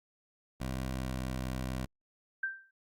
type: tone with pitch glide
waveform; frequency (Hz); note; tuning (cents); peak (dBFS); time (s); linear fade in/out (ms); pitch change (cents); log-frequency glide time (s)
15% pulse; 64.8 to 64.17; C2 to C2; -16 to -33; -28; 0.6-1.86; 10; -17; 0.86-1.12
type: tone with exponential decay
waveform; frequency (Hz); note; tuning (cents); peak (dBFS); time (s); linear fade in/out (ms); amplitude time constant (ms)
sine; 1568; G6; 0; -28; 2.43-2.71; 5; 59
effects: Opus 48 kbps